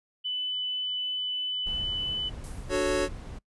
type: tone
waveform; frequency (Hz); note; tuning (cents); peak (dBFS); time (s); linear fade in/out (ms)
sine; 2999; F#7; +23; -28; 0.24-2.3; 20
type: noise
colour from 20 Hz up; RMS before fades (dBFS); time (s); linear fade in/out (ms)
brown; -39; 1.66-3.39; 10
type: noise with exponential decay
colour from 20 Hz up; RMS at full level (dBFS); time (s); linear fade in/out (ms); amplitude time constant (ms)
violet; -41; 2.44-3.04; 0; 130
type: chord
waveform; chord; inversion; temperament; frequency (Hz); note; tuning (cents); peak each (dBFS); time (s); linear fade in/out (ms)
square; D major seventh; none; equal; 293.7 / 370 / 440 / 554.4; D4 / F#4 / A4 / C#5; 0 / 0 / 0 / 0; -33 / -29 / -33 / -29; 2.69-3.09; 50
effects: noise-tail reverb RT60 0.1 s tail -23 dB re dry + resampled to 24000 Hz